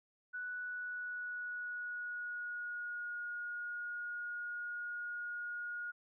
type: tone with pitch glide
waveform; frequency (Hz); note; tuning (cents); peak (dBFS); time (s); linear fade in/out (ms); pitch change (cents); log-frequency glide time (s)
sine; 1480 to 1437.9; F#6 to F#6; 0 to -50; -39; 0.33-5.92; 20; -50; 0.47-3.19
effects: none